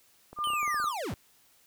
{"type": "clicks", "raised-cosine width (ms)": 1, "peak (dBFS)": -31, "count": 10, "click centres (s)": [0.33, 0.388, 0.473, 0.503, 0.535, 0.63, 0.678, 0.744, 0.8, 0.842]}
{"type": "tone", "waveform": "sine", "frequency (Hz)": 1200, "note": "D6", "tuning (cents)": 37, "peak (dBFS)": -28, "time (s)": [0.36, 0.93], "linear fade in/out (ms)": 50}
{"type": "linear sweep", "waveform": "square", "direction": "down", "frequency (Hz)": [3136, 49], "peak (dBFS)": -33, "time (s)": [0.44, 1.14], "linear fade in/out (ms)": 0}
{"effects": ["white hiss -63 dBFS RMS until 1.66 s"]}